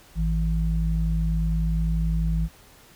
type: tone pair together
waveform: sine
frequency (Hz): 53.95 / 162.6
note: A1 / E3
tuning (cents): -33 / -23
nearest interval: octave + perfect fifth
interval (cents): 1910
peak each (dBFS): -22 / -25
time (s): 0.15-2.49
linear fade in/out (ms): 50
effects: pink hiss -52 dBFS RMS until 2.95 s